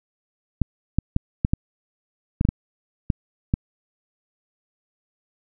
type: clicks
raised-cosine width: 5 ms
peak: -6 dBFS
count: 10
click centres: 0.617 / 0.986 / 1.164 / 1.449 / 1.535 / 2.411 / 2.451 / 2.489 / 3.102 / 3.539 s
effects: none